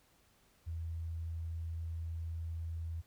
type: tone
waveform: sine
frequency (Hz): 82.41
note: E2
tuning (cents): 0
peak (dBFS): -37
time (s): 0.66-3.02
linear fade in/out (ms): 20
effects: pink hiss -69 dBFS RMS until 3.06 s